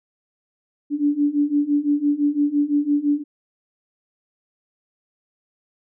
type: beating tone pair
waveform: sine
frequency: 287.4 / 293.3 Hz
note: D4 / D4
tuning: -37 / -2 cents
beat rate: 5.9 Hz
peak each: -21 / -19 dBFS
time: 0.9-3.24 s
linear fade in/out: 50 ms
effects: none